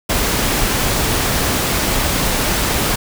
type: noise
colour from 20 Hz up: pink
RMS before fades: -17 dBFS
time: 0.09-2.96 s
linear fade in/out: 10 ms
effects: none

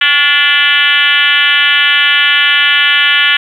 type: tone with frequency modulation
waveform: sine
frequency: 2349 Hz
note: D7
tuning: in tune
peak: -6 dBFS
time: 0.01-3.37 s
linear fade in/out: 5 ms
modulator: 307 Hz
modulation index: 3.1
effects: 7-bit

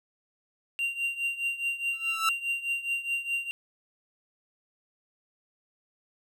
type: tone with tremolo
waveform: triangle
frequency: 2769 Hz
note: F7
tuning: 15 cents flat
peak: -23 dBFS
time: 0.79-3.51 s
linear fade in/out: 0 ms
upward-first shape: triangle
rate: 4.8 Hz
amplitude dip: 85%
type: tone with exponential growth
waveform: 45% pulse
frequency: 1318.5 Hz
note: E6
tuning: in tune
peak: -21 dBFS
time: 1.93-2.29 s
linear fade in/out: 2 ms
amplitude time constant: 78 ms
effects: none

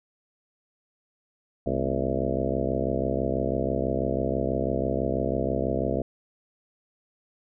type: harmonic tone with a mistuned harmonic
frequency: 66.1 Hz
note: C2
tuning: 18 cents sharp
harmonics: 1 / 2 / 3 / 4 / 5 / 6 / 7 / 8 / 9 / 10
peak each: -33 / -33 / -33 / -33 / -33 / -33 / -33 / -33 / -33 / -33 dBFS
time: 1.66-6.02 s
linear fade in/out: 5 ms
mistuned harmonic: 3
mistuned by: +140 cents
effects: none

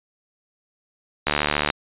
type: click train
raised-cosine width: 0.3 ms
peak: -3 dBFS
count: 33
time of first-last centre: 1.27-1.702 s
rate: 74.1 Hz
effects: resampled to 8000 Hz

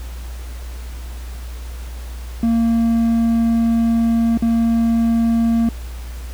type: tone with dropouts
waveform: triangle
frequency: 230 Hz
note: A#3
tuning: 23 cents flat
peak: -11 dBFS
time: 2.43-5.69 s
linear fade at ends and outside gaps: 2 ms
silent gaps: 4.375-4.423 s
effects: added 60 Hz sine -27 dBFS peak until 6.33 s + pink hiss -41 dBFS RMS until 6.33 s

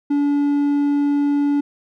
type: tone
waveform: triangle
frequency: 287.1 Hz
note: D4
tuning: 39 cents flat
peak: -13 dBFS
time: 0.1-1.61 s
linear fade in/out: 10 ms
effects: none

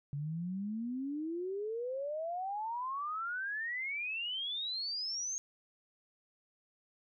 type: exponential sweep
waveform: sine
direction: up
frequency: 139.4 to 6530 Hz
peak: -35 dBFS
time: 0.13-5.38 s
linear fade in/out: 0 ms
effects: none

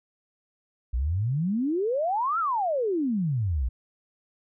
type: exponential two-way sweep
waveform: sine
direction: up then down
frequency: 56 to 1398 to 56 Hz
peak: -23 dBFS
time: 0.93-3.69 s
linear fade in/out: 10 ms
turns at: 2.39 s
effects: none

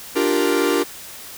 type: chord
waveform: 45% pulse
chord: G minor seventh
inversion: second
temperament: equal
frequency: 293.7 / 349.2 / 392 / 466.2 Hz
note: D4 / F4 / G4 / Bb4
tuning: 0 / 0 / 0 / 0 cents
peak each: -22 dBFS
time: 0.15-0.84 s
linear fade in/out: 20 ms
effects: white hiss -37 dBFS RMS until 1.37 s

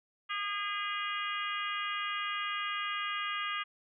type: harmonic tone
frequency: 408 Hz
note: G#4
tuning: 31 cents flat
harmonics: 3 / 4 / 5 / 6 / 7 / 8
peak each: -36 / -41 / -40 / -43 / -40 / -44 dBFS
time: 0.29-3.64 s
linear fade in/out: 20 ms
effects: none

